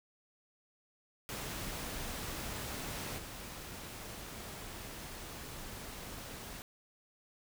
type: noise with level steps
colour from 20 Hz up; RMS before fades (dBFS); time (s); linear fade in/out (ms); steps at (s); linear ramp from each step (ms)
pink; -41 / -46; 1.29-6.62; 0; 3.17; 20
effects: none